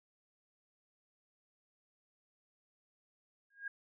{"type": "tone with exponential growth", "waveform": "sine", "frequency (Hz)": 1629, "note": "G#6", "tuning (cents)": -34, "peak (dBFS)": -35, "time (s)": [3.5, 3.68], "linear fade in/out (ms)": 5, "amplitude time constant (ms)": 37, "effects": []}